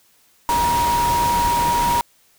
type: tone in noise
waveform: sine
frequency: 950 Hz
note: A#5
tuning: 33 cents sharp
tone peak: -16 dBFS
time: 0.49-2.01 s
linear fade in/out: 0 ms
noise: pink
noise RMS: -25 dBFS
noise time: 0.49-2.01 s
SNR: +6 dB
effects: white hiss -57 dBFS RMS until 2.38 s